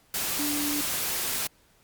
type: tone in noise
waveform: sine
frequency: 292.5 Hz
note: D4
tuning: 7 cents flat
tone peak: -29 dBFS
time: 0.39-0.81 s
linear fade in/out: 2 ms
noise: white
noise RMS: -29 dBFS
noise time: 0.14-1.47 s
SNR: -3 dB
effects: pink hiss -62 dBFS RMS until 1.83 s + Opus 48 kbps